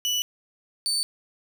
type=tone pair in turn; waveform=30% pulse; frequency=2960 / 4537 Hz; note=F#7 / C#8; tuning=0 / +39 cents; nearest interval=perfect fifth; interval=739 cents; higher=second; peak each=-20 dBFS; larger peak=neither; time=0.05-0.22 / 0.86-1.03 s; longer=neither; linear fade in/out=0 ms; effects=none